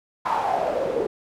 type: noise with band-pass filter sweep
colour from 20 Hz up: pink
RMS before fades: -24 dBFS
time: 0.25-1.07 s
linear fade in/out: 10 ms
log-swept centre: 1000 to 410 Hz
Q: 6.2
effects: none